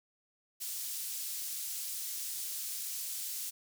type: high-pass noise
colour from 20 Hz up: pink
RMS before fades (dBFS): -39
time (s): 0.6-3.51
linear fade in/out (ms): 20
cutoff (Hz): 6400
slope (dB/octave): 12
effects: none